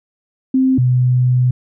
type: tone pair in turn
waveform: sine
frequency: 261.6 / 125.69 Hz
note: C4 / B2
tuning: 0 / +31 cents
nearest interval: octave + minor second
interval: 1269 cents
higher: first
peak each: -10 dBFS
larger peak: neither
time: 0.54-0.78 / 0.78-1.51 s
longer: second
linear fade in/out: 5 ms
effects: none